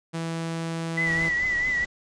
sawtooth tone, 164.81 Hz, E3, in tune, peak -24 dBFS, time 0.13-1.3 s, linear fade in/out 20 ms
sine tone with vibrato, 1974 Hz, B6, 1 cent flat, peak -22 dBFS, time 0.97-1.85 s, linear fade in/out 10 ms, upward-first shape triangle, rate 4.6 Hz, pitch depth 60 cents each way
pink low-pass noise, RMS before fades -39 dBFS, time 1.06-1.86 s, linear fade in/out 10 ms, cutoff 7600 Hz, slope 96 dB/octave
effects resampled to 22050 Hz

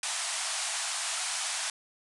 white band-pass noise, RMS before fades -33 dBFS, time 0.03-1.7 s, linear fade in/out 2 ms, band 630 to 10000 Hz, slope 96 dB/octave, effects none

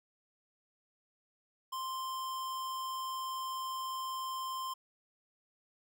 square tone, 1046.5 Hz, C6, in tune, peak -37 dBFS, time 1.72-4.74 s, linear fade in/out 10 ms, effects none

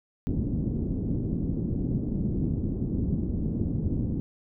white low-pass noise, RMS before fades -28 dBFS, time 0.27-4.2 s, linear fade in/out 0 ms, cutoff 270 Hz, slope 24 dB/octave, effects none

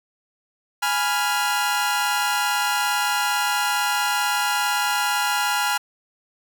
sawtooth chord, F diminished, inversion first, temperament equal, 830.6 / 987.8 / 1396.9 Hz, Ab5 / Cb6 / F6, 0 / 0 / 0 cents, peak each -20 / -23 / -20 dBFS, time 0.82-5.78 s, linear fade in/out 10 ms, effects none

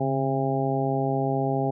harmonic tone with a mistuned harmonic, 134.5 Hz, C3, 48 cents sharp, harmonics 1 / 2 / 3 / 4 / 5 / 6, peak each -27 / -29 / -29 / -33 / -30 / -30 dBFS, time 0-1.71 s, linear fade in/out 10 ms, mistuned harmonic 1, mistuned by +58 cents, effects none

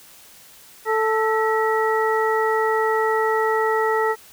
harmonic tone with a mistuned harmonic, 440 Hz, A4, in tune, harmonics 1 / 2 / 3 / 4, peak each -20 / -23 / -25 / -26 dBFS, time 0.85-4.16 s, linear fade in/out 50 ms, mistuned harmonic 4, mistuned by +150 cents, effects white hiss -47 dBFS RMS until 4.32 s

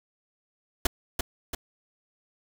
pink noise with echo, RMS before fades -22 dBFS, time 0.85-0.87 s, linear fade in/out 5 ms, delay 340 ms, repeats 2, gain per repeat -5 dB, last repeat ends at 1.55 s, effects none

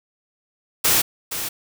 white noise with echo, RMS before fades -17 dBFS, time 0.84-1.02 s, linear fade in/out 10 ms, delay 470 ms, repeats 1, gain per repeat -10 dB, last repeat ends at 1.49 s, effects none

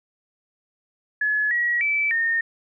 sine tone with pitch steps, 1704 / 1914 / 2314 / 1833 Hz, G#6 / A#6 / D7 / A#6, +44 / +45 / -26 / -30 cents, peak -19 dBFS, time 1.21-2.41 s, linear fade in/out 5 ms, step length 300 ms, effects none

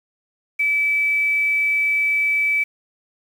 sine tone with quantisation, 2304 Hz, D7, 34 cents flat, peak -16 dBFS, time 0.59-2.64 s, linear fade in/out 10 ms, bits 7, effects none

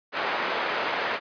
pink band-pass noise, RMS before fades -28 dBFS, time 0.12-1.2 s, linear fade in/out 50 ms, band 600 to 2400 Hz, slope 12 dB/octave, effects resampled to 11025 Hz

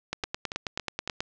two click trains, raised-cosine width 0.2 ms, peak -16 / -12 dBFS, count 4 / 11, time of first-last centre 0.24-1.076 / 0.13-1.205 s, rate 3.59 / 9.3 Hz, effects low-pass 7000 Hz 12 dB/octave

